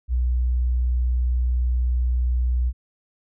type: tone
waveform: sine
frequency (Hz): 61.5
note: B1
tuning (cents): -7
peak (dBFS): -18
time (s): 0.08-2.73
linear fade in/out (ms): 50
effects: none